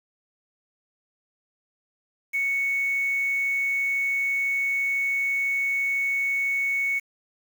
sine tone with quantisation, 2217 Hz, C#7, in tune, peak -22 dBFS, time 2.33-7 s, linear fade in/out 20 ms, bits 7, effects none

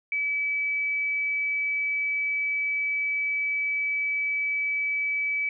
sine tone, 2294 Hz, D7, 41 cents flat, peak -24 dBFS, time 0.12-5.49 s, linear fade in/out 2 ms, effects none

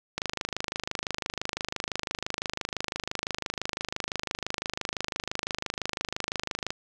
click train, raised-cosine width 0.2 ms, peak -12 dBFS, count 170, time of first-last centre 0.18-6.705 s, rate 25.9 Hz, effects none

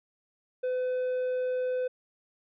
triangle tone, 506 Hz, B4, 42 cents sharp, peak -25 dBFS, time 0.63-1.88 s, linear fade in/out 10 ms, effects resampled to 8000 Hz

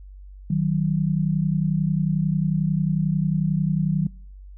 sine tone pair together, 155.6 / 186.76 Hz, D#3 / F#3, 0 / +16 cents, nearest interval minor third, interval 316 cents, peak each -21 / -22 dBFS, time 0.5-4.07 s, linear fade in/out 5 ms, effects noise-tail reverb RT60 0.5 s tail -25 dB re dry + added 48 Hz sine -39 dBFS peak until 4.57 s

